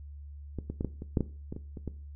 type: clicks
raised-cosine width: 3 ms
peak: -22 / -22 / -19 / -17 / -26 / -12 / -15 / -23 / -26 / -27 / -22 dBFS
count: 11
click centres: 0.587 / 0.7 / 0.809 / 0.847 / 1.021 / 1.172 / 1.207 / 1.525 / 1.564 / 1.772 / 1.877 s
effects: noise-tail reverb RT60 0.4 s tail -17 dB re dry + added 72 Hz sine -42 dBFS peak until 2.15 s